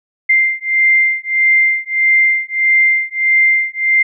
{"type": "beating tone pair", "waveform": "sine", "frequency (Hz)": [2093, 2094.6], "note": ["C7", "C7"], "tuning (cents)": [0, 1], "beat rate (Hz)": 1.6, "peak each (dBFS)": -13, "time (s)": [0.29, 4.03], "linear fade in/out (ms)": 10, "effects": []}